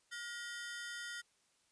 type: ring-modulated tone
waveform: sawtooth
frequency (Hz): 1661.2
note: G#6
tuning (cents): 0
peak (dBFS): -36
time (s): 0.11-1.22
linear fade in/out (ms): 20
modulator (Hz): 235
effects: white hiss -74 dBFS RMS until 1.71 s + resampled to 22050 Hz